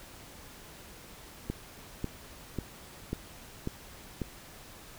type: click train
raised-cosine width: 3 ms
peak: -19 dBFS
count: 6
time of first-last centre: 1.5-4.217 s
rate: 1.84 Hz
effects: pink hiss -50 dBFS RMS until 4.98 s